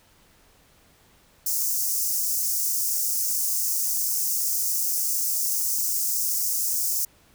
white high-pass noise, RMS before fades -25 dBFS, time 1.46-7.05 s, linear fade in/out 5 ms, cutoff 5300 Hz, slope 48 dB/octave, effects pink hiss -58 dBFS RMS until 7.34 s

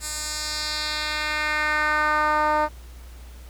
10% pulse tone with band-pass filter sweep, 303.5 Hz, D#4, 43 cents flat, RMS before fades -24 dBFS, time 0-2.69 s, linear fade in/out 50 ms, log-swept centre 8600 to 790 Hz, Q 1.7, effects added 60 Hz sine -39 dBFS peak until 3.49 s + pink hiss -51 dBFS RMS until 3.49 s

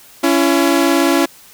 sawtooth tone pair together, 279.2 / 337.5 Hz, C#4 / E4, +13 / +41 cents, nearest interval minor third, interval 328 cents, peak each -10 dBFS, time 0.23-1.26 s, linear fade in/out 10 ms, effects white hiss -43 dBFS RMS until 1.53 s

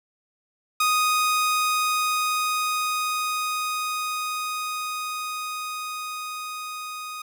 sawtooth tone with level ramp, 1244.5 Hz, D#6, in tune, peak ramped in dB -15 to -29 dBFS, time 0.8-7.22 s, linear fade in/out 5 ms, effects none

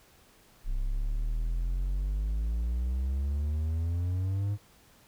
triangle exponential sweep, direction up, 31.74 to 103.83 Hz, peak -25 dBFS, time 0.64-4.58 s, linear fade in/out 50 ms, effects pink hiss -60 dBFS RMS until 5.07 s

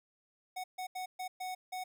square tone bursts at uneven times, 740 Hz, F#5, in tune, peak -38 dBFS, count 6, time 0.56-0.64 / 0.78-0.87 / 0.95-1.06 / 1.19-1.28 / 1.4-1.55 / 1.72-1.84 s, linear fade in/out 10 ms, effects none

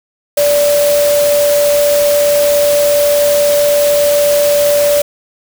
sine tone in noise, 581 Hz, D5, 19 cents flat, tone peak -8 dBFS, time 0.37-5.02 s, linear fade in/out 5 ms, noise white, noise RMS -19 dBFS, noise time 0.37-5.02 s, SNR +8 dB, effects none

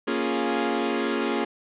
sawtooth chord, Bb minor seventh, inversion none, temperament equal, 233.1 / 277.2 / 349.2 / 415.3 Hz, Bb3 / Db4 / F4 / Ab4, 0 / 0 / 0 / 0 cents, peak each -25 dBFS, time 0.07-1.45 s, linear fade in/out 10 ms, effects resampled to 8000 Hz + 8-bit

